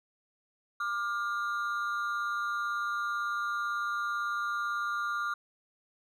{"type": "ring-modulated tone", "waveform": "triangle", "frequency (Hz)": 1300, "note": "E6", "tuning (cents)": -24, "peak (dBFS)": -25, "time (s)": [0.8, 5.34], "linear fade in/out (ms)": 5, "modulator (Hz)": 109, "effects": []}